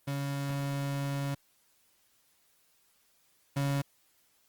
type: tone pair in turn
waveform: 35% pulse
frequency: 140 / 140 Hz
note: C#3 / C#3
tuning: +18 / +18 cents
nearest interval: unison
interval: 0 cents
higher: neither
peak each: -29 / -26 dBFS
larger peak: second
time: 0.07-1.35 / 3.56-3.82 s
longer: first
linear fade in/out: 10 ms
effects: white hiss -69 dBFS RMS until 4.48 s + Opus 24 kbps